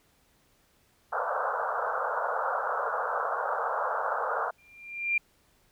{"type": "band-pass noise", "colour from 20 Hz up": "white", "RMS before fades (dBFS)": -30, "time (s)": [1.12, 4.51], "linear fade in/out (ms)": 10, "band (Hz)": [460, 1500], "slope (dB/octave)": 96}
{"type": "tone with exponential growth", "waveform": "sine", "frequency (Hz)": 2386, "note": "D7", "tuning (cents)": 27, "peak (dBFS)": -21, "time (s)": [4.58, 5.18], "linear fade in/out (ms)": 5, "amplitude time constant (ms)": 130}
{"effects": ["pink hiss -66 dBFS RMS until 5.71 s"]}